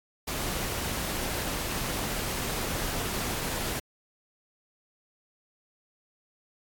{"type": "noise", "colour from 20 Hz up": "pink", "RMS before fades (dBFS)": -32, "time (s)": [0.27, 3.8], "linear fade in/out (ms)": 10, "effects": ["AAC 64 kbps"]}